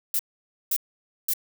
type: noise bursts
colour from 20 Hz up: violet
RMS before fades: -24 dBFS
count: 3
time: 0.14-1.336 s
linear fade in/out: 2 ms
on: 52 ms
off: 520 ms
effects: none